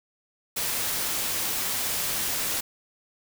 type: noise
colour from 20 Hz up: white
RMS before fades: -28 dBFS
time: 0.56-2.61 s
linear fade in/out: 10 ms
effects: none